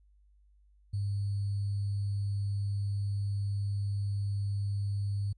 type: tone with sample-and-hold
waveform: sine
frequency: 100.5 Hz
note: G2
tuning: 44 cents sharp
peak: -29 dBFS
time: 0.93-5.33 s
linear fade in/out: 10 ms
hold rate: 4410 Hz
effects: added 50 Hz sine -60 dBFS peak until 5.37 s + resampled to 24000 Hz